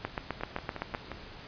two click trains, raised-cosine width 0.5 ms, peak -16 / -22 dBFS, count 8 / 5, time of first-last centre 0.05-0.949 / 0.41-1.117 s, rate 7.79 / 5.66 Hz, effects pink hiss -47 dBFS RMS until 1.47 s + resampled to 11025 Hz

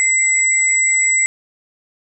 sine tone pair together, 2069 / 7828 Hz, C7 / B8, -20 / -16 cents, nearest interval octave + major seventh, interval 2304 cents, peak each -15 dBFS, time 0-1.26 s, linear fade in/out 0 ms, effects none

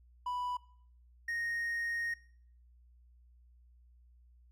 triangle tone pair in turn, 987.8 / 1861.5 Hz, B5 / A#6, 0 / -3 cents, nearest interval major seventh, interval 1097 cents, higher second, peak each -32 / -32 dBFS, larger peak neither, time 0.26-0.57 / 1.28-2.14 s, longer second, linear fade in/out 5 ms, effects noise-tail reverb RT60 0.6 s tail -20 dB re dry + added 60 Hz sine -59 dBFS peak until 4.51 s

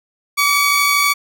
sawtooth tone pair together, 1152.3 / 2252 Hz, D6 / C#7, -33 / +27 cents, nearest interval octave, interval 1160 cents, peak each -12 dBFS, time 0.37-1.14 s, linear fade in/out 20 ms, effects none

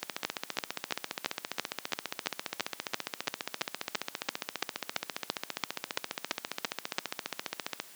two click trains, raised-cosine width 0.2 ms, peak -14 / -10 dBFS, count 116 / 21, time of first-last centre 0.03-7.8 / 0.25-6.984 s, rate 14.8 / 2.97 Hz, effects white hiss -52 dBFS RMS until 7.95 s + high-pass 200 Hz 12 dB/octave

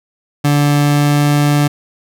30% pulse tone with pitch glide, 145.2 to 146.04 Hz, D3 to D3, -19 to -9 cents, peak -7 dBFS, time 0.44-1.68 s, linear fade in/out 10 ms, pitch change +10 cents, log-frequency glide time 0.69-1.34 s, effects none

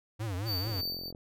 square tone with vibrato, 100.9 Hz, G#2, 49 cents flat, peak -33 dBFS, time 0.19-0.82 s, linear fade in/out 20 ms, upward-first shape triangle, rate 4.5 Hz, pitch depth 260 cents each way
square tone with tremolo, 4584 Hz, D8, 43 cents flat, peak -32 dBFS, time 0.45-1.12 s, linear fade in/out 50 ms, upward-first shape sine, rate 3.1 Hz, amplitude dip 60%
click train, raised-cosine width 2 ms, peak -32 dBFS, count 23, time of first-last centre 0.65-1.149 s, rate 44.1 Hz
effects none

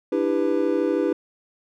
triangle chord, E minor seventh, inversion third, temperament just, 296.7 / 329.6 / 395.6 / 494.4 Hz, D4 / E4 / G4 / B4, +18 / 0 / +16 / +2 cents, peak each -23 dBFS, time 0.12-1.13 s, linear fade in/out 5 ms, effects none

